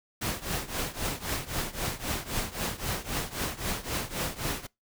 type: noise with tremolo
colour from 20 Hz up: pink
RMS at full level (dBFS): -29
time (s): 0.21-4.67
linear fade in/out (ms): 10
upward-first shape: triangle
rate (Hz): 3.8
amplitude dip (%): 90
effects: noise-tail reverb RT60 0.2 s tail -24 dB re dry